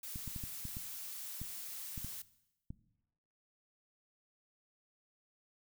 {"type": "noise", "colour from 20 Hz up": "blue", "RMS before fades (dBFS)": -45, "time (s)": [0.03, 2.22], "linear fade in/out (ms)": 5}
{"type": "clicks", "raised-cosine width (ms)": 5, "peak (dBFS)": -31, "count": 10, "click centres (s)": [0.159, 0.277, 0.362, 0.438, 0.653, 0.769, 1.416, 1.978, 2.046, 2.705]}
{"effects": ["noise-tail reverb RT60 0.9 s tail -18 dB re dry"]}